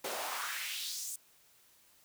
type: noise with high-pass filter sweep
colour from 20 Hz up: pink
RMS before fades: -39 dBFS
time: 0.04-1.16 s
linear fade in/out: 5 ms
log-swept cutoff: 440 to 8600 Hz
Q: 2.3
effects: white hiss -65 dBFS RMS until 2.04 s